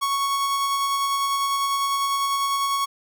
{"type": "tone with tremolo", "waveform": "45% pulse", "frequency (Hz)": 1108.7, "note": "C#6", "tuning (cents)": 0, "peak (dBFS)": -20, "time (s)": [0.01, 2.86], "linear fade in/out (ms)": 20, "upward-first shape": "sine", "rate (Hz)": 10, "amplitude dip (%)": 25, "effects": []}